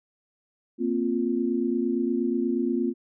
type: chord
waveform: sine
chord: Bb suspended second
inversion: none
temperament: equal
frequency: 233.1 / 261.6 / 349.2 Hz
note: Bb3 / C4 / F4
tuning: 0 / 0 / 0 cents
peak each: -27 dBFS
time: 0.78-2.94 s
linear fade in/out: 50 ms
effects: none